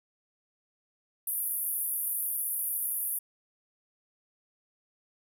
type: band-pass noise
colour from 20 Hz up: pink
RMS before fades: -32 dBFS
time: 1.27-3.19 s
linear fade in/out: 5 ms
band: 10000 to 15000 Hz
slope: 96 dB/octave
effects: none